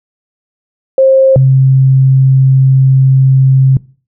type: tone pair in turn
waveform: sine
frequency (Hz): 532 / 133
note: C5 / C3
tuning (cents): +29 / +29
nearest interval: 2 octaves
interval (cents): 2400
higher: first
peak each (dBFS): -3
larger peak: neither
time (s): 0.98-1.36 / 1.36-3.77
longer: second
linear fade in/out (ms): 2
effects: noise-tail reverb RT60 0.4 s tail -22 dB re dry